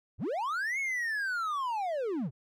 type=linear two-way sweep; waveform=triangle; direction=up then down; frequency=50.7 to 2217 to 106 Hz; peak=-28 dBFS; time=0.18-2.31 s; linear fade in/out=50 ms; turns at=0.79 s; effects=none